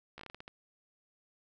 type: slowing click train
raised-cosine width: 0.3 ms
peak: -30 dBFS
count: 9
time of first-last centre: 0.18-0.479 s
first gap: 14 ms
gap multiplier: 1.27
effects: none